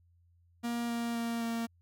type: tone with pitch steps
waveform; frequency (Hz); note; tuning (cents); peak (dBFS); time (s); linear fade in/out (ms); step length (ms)
45% pulse; 236.3 / 234.4 / 232.5 / 230.6; A#3 / A#3 / A#3 / A#3; +24 / +10 / -4 / -19; -32; 0.63-1.67; 20; 260
effects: added 86 Hz sine -63 dBFS peak until 1.81 s